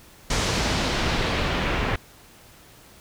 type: noise with low-pass filter sweep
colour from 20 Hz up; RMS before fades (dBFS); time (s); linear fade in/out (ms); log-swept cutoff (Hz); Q
pink; -24; 0.3-1.96; 5; 6800 to 2300; 1.1
effects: pink hiss -50 dBFS RMS until 3 s